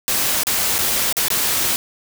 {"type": "noise with dropouts", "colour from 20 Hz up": "white", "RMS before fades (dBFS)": -19, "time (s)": [0.08, 1.76], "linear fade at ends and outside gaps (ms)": 0, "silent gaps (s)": [[0.434, 0.469], [0.782, 0.788], [1.126, 1.168], [1.283, 1.303]], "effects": []}